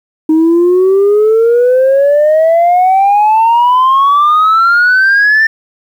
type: exponential sweep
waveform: sine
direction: up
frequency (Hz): 311.1 to 1800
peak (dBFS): -3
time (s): 0.29-5.47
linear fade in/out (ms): 5
effects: tanh soft clip ceiling -3 dBFS + 7-bit